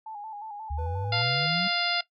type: tone with vibrato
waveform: sine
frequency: 850 Hz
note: G#5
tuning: 40 cents sharp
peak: -36 dBFS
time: 0.06-1.22 s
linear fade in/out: 5 ms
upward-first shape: square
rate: 5.6 Hz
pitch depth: 58 cents each way
type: exponential sweep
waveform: sine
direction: up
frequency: 70.3 to 192.3 Hz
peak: -29 dBFS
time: 0.7-1.68 s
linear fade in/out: 10 ms
type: tone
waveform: triangle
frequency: 493.9 Hz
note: B4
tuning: in tune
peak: -35 dBFS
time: 0.78-1.47 s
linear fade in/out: 10 ms
type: harmonic tone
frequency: 698.5 Hz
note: F5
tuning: in tune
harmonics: 1 / 2 / 3 / 4 / 5 / 6 / 7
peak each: -32 / -32 / -32 / -32 / -32 / -32 / -32 dBFS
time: 1.12-2.01 s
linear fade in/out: 5 ms
effects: noise-tail reverb RT60 0.1 s tail -17 dB re dry